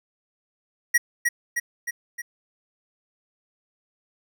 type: tone with echo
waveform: square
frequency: 1908 Hz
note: A#6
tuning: 40 cents sharp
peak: -15 dBFS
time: 0.94-0.98 s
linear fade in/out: 10 ms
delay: 310 ms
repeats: 4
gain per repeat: -4 dB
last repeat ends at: 2.22 s
effects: none